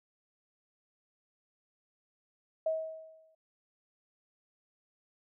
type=tone with exponential decay; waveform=sine; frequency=639 Hz; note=D#5; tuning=46 cents sharp; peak=-26 dBFS; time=2.66-3.35 s; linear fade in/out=5 ms; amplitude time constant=150 ms; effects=none